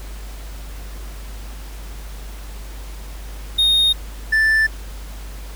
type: tone pair in turn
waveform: triangle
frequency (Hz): 3706 / 1763.7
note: A#7 / A6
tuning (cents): -11 / +4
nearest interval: octave + minor second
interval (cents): 1285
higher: first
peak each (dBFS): -11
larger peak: neither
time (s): 3.58-3.93 / 4.32-4.67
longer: neither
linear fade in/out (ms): 10
effects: added 50 Hz sine -30 dBFS peak until 5.55 s + pink hiss -41 dBFS RMS until 5.55 s